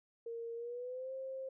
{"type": "tone with pitch glide", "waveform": "sine", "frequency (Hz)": [463.4, 529.2], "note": ["A#4", "C5"], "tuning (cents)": [-10, 20], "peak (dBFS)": -40, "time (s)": [0.26, 1.49], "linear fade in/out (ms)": 5, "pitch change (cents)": 230, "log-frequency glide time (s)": [0.55, 1.13], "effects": []}